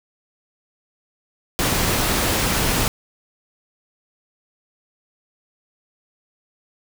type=noise; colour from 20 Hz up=pink; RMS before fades=-20 dBFS; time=1.59-2.88 s; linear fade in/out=0 ms; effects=none

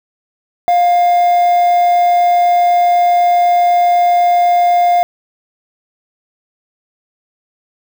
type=tone with quantisation; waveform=triangle; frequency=704 Hz; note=F5; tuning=14 cents sharp; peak=-6 dBFS; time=0.68-5.03 s; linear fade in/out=0 ms; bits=5; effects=none

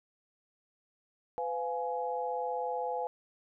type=chord; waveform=sine; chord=F diminished; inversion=second; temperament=just; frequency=502.9 / 698.5 / 838.1 Hz; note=Cb5 / F5 / Ab5; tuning=+31 / 0 / +16 cents; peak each=-35 / -38 / -35 dBFS; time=1.38-3.07 s; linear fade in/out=0 ms; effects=none

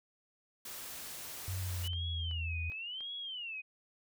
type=noise; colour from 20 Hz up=white; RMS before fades=-45 dBFS; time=0.65-1.88 s; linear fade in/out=5 ms
type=tone with pitch glide; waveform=sine; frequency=93.3 to 82.17 Hz; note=F#2 to E2; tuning=+15 to -5 cents; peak=-35 dBFS; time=1.48-2.7 s; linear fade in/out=0 ms; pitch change=-220 cents; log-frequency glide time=1.59-2.16 s
type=tone with vibrato; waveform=sine; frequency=2875 Hz; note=F7; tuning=50 cents sharp; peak=-39 dBFS; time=1.83-3.62 s; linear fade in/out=20 ms; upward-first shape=sine; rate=0.95 Hz; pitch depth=260 cents each way
type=clicks; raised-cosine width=0.3 ms; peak=-38 dBFS; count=4; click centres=1.933 / 2.312 / 2.72 / 3.007 s
effects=none

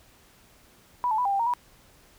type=tone with pitch steps; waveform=sine; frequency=982 / 872 / 990 / 797 / 790 / 928 / 976 Hz; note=B5 / A5 / B5 / G5 / G5 / A#5 / B5; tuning=-10 / -16 / +4 / +28 / +13 / -8 / -21 cents; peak=-22 dBFS; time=1.04-1.537 s; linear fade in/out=0 ms; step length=71 ms; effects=pink hiss -57 dBFS RMS until 2.18 s

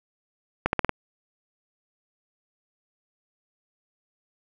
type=accelerating click train; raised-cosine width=0.5 ms; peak=-6 dBFS; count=5; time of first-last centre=0.66-0.893 s; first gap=71 ms; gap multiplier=0.87; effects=none

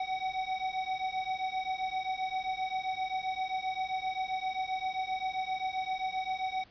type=beating tone pair; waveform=square; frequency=750 / 757.6 Hz; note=F#5 / F#5; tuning=+23 / +41 cents; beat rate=7.6 Hz; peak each=-36 / -35 dBFS; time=0-6.64 s; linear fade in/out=5 ms; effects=pink hiss -59 dBFS RMS until 6.7 s + resampled to 11025 Hz

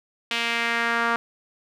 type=tone with band-pass filter sweep; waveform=sawtooth; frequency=233.1 Hz; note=A#3; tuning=in tune; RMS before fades=-24 dBFS; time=0.31-1.16 s; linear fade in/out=0 ms; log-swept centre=2900 to 1300 Hz; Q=2.1; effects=none

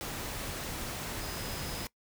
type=tone in noise; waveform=sine; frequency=5040 Hz; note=D#8; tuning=21 cents sharp; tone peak=-47 dBFS; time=1.21-1.86 s; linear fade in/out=0 ms; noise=pink; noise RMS=-38 dBFS; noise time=0.01-1.87 s; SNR=-12 dB; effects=noise-tail reverb RT60 0.1 s tail -21 dB re dry

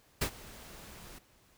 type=noise with ADSR envelope; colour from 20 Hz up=pink; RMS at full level=-29 dBFS; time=0.21-1.19 s; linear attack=8 ms; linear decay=79 ms; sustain=-21 dB; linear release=11 ms; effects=pink hiss -65 dBFS RMS until 1.57 s

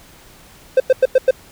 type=tone bursts; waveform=triangle; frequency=519 Hz; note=C5; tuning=14 cents flat; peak=-5 dBFS; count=5; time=0.77-1.309 s; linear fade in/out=5 ms; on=31 ms; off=96 ms; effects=pink hiss -45 dBFS RMS until 1.51 s

